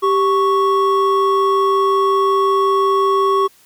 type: tone pair together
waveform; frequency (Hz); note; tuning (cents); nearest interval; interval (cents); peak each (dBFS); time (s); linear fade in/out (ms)
triangle; 391.4 / 1108.7; G4 / C#6; -3 / 0; octave + tritone; 1803; -13; 0.02-3.48; 20
effects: white hiss -51 dBFS RMS until 3.65 s